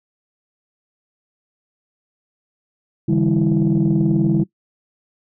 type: tone cluster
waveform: sine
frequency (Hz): 141.4 / 161.8 / 200.5 / 328.7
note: C#3 / E3 / G3 / E4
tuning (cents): +35 / -32 / +39 / -5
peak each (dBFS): -18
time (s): 3.08-4.44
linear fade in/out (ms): 10
effects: noise-tail reverb RT60 0.1 s tail -20 dB re dry + tanh soft clip ceiling -8 dBFS